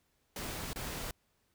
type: noise with dropouts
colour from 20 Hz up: pink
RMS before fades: -40 dBFS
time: 0.36-1.11 s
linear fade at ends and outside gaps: 2 ms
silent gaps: 0.732-0.759 s
effects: pink hiss -75 dBFS RMS until 1.54 s